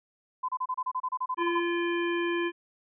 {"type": "tone bursts", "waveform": "sine", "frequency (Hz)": 1018, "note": "C6", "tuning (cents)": -48, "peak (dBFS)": -27, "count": 14, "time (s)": [0.43, 1.604], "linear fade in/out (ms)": 10, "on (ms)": 56, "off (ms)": 30}
{"type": "harmonic tone", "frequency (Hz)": 344, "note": "F4", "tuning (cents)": -26, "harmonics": [1, 3, 5, 7, 9], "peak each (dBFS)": [-27, -36, -35, -38, -42], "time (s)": [1.37, 2.52], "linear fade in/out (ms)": 50}
{"effects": []}